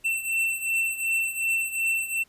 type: beating tone pair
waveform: square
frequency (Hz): 2688 / 2690.7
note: E7 / E7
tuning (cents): +33 / +35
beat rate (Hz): 2.7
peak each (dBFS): -26 / -30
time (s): 0.04-2.24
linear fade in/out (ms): 20
effects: pink hiss -61 dBFS RMS until 2.28 s + resampled to 32000 Hz